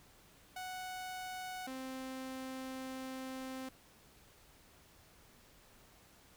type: tone pair in turn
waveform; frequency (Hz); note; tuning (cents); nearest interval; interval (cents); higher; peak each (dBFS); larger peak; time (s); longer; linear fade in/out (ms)
sawtooth; 740 / 261.6; F#5 / C4; 0 / 0; octave + tritone; 1800; first; -38 / -38; neither; 0.56-1.67 / 1.67-3.69; second; 5
effects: pink hiss -63 dBFS RMS until 6.36 s